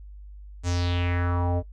square tone with low-pass filter sweep, 88 Hz, F2, 14 cents sharp, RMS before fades -25 dBFS, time 0.63-1.63 s, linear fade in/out 50 ms, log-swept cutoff 7400 to 570 Hz, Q 3.4, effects noise-tail reverb RT60 0.1 s tail -17 dB re dry + added 50 Hz sine -40 dBFS peak until 1.72 s

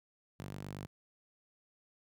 sawtooth tone with high-pass filter, 49 Hz, G1, in tune, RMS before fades -45 dBFS, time 0.39-0.87 s, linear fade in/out 10 ms, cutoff 130 Hz, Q 1.6, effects none

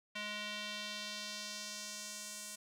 square tone with band-pass filter sweep, 209.2 Hz, G#3, 13 cents sharp, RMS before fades -44 dBFS, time 0.15-2.56 s, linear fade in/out 10 ms, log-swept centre 2700 to 8400 Hz, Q 1.5, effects none

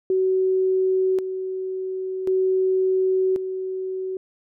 sine tone with tremolo, 376.1 Hz, F#4, 28 cents sharp, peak -17 dBFS, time 0.1-4.17 s, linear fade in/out 2 ms, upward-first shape square, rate 0.46 Hz, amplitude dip 60%, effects none

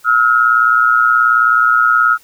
sine tone pair together, 1300 / 1418.8 Hz, E6 / F6, -24 / +27 cents, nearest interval major second, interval 151 cents, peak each -11 dBFS, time 0.04-2.18 s, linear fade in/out 50 ms, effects white hiss -48 dBFS RMS until 2.23 s

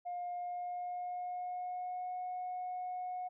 sine tone with pitch glide, 710 to 728.7 Hz, F5 to F#5, +28 to -27 cents, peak -36 dBFS, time 0.05-3.29 s, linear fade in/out 20 ms, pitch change +45 cents, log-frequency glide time 0.34-2.13 s, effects tanh soft clip ceiling -34 dBFS

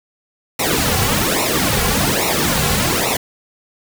pink noise with flanger, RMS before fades -17 dBFS, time 0.59-3.17 s, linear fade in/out 5 ms, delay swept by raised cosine 0.62 to 3.32 ms, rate 1.2 Hz, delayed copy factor -0.9, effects none

